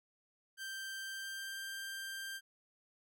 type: tone with pitch glide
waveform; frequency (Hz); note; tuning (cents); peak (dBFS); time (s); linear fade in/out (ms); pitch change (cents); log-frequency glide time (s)
sawtooth; 1569 to 1579.9; G6 to G6; +1 to +13; -38; 0.57-2.41; 50; +12; 0.99-1.61
effects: none